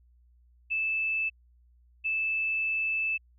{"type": "tone pair in turn", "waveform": "sine", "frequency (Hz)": [2629, 2629], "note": ["E7", "E7"], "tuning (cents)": [-5, -5], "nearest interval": "unison", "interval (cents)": 0, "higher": "neither", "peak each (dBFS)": -26, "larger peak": "neither", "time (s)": [[0.7, 1.3], [2.04, 3.18]], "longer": "second", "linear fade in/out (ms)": 20, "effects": ["added 60 Hz sine -58 dBFS peak until 3.38 s"]}